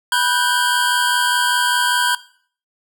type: tone cluster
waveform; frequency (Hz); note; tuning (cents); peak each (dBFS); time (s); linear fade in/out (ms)
square; 982 / 1487 / 1572 / 3215; B5 / F#6 / G6 / G7; -10 / +8 / +4 / +43; -21; 0.12-2.15; 2
effects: noise-tail reverb RT60 0.5 s tail -18 dB re dry